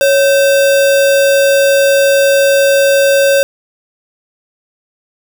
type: tone with sample-and-hold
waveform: sine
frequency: 554.4 Hz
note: C#5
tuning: in tune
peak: -6 dBFS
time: 0.01-3.43 s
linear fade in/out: 0 ms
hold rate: 2100 Hz
effects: none